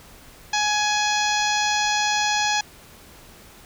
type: harmonic tone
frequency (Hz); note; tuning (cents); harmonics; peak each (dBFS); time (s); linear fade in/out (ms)
838; G#5; +15; 1 / 2 / 3 / 4 / 5 / 6 / 7 / 8; -23 / -26 / -28 / -29 / -30 / -31 / -31 / -32; 0.53-2.61; 5
effects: pink hiss -47 dBFS RMS until 3.65 s